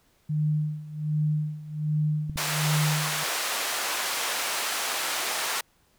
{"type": "tone with tremolo", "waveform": "sine", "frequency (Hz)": 152, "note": "D#3", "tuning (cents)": -40, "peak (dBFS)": -21, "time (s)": [0.29, 3.24], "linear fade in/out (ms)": 10, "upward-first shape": "sine", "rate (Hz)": 1.3, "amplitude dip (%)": 85}
{"type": "clicks", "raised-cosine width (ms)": 5, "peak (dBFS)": -22, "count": 2, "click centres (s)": [2.297, 2.359]}
{"type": "band-pass noise", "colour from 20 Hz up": "pink", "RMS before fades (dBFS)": -29, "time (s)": [2.37, 5.61], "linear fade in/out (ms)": 5, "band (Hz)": [790, 13000], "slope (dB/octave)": 12}
{"effects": ["pink hiss -65 dBFS RMS until 5.98 s"]}